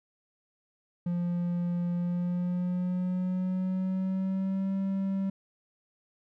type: tone with pitch glide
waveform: triangle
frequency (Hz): 174.61 to 193.74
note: F3 to G3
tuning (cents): 0 to -20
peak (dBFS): -25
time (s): 1.06-5.3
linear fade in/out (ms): 5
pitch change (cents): +180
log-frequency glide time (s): 1.95-4.76
effects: none